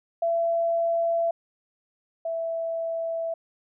sine tone pair in turn, 672 / 660.8 Hz, E5 / E5, +33 / +4 cents, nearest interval unison, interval 29 cents, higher first, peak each -21 / -26 dBFS, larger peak first, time 0.22-1.31 / 2.25-3.34 s, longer neither, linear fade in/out 5 ms, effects none

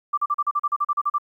sine tone bursts, 1174.7 Hz, D6, in tune, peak -18 dBFS, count 13, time 0.13-1.184 s, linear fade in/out 10 ms, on 46 ms, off 38 ms, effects 10-bit

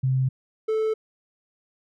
sine / triangle tone pair in turn, 130.9 / 437.8 Hz, C3 / A4, +1 / -9 cents, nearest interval octave + major sixth, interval 2090 cents, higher second, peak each -19 dBFS, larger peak neither, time 0.03-0.29 / 0.68-0.94 s, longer neither, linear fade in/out 10 ms, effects none

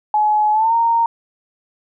sine tone with pitch glide, 848 to 924.8 Hz, G#5 to A#5, +36 to -14 cents, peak -12 dBFS, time 0.14-1.06 s, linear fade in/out 2 ms, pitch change +150 cents, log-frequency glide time 0.52-0.74 s, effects none

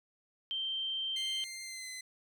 sine tone, 3136 Hz, G7, in tune, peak -33 dBFS, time 0.51-1.44 s, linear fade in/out 0 ms
15% pulse tone with pitch glide, 2098 to 2039 Hz, C7 to C7, +4 to -45 cents, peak -35 dBFS, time 1.16-2.01 s, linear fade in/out 5 ms, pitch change -49 cents, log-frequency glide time 1.62-1.89 s
effects none

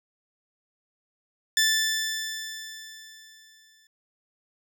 15% pulse tone with exponential decay, 1760 Hz, A6, in tune, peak -12 dBFS, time 1.57-3.87 s, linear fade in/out 2 ms, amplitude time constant 500 ms, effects none

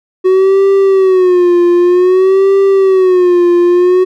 triangle tone with vibrato, 370 Hz, F#4, in tune, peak -3 dBFS, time 0.24-4.05 s, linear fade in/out 20 ms, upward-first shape sine, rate 0.53 Hz, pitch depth 100 cents each way, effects none

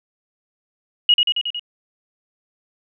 sine tone with echo, 2892 Hz, F#7, 40 cents flat, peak -9 dBFS, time 1.09-1.14 s, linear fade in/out 2 ms, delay 91 ms, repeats 5, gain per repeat -3 dB, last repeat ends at 1.595 s, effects none

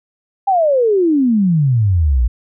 sine exponential sweep, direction down, 812 to 55 Hz, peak -10 dBFS, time 0.47-2.28 s, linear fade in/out 10 ms, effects none

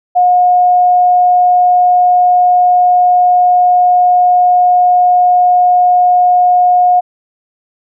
sine tone, 720 Hz, F#5, 47 cents flat, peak -5 dBFS, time 0.15-7.01 s, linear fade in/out 20 ms, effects none

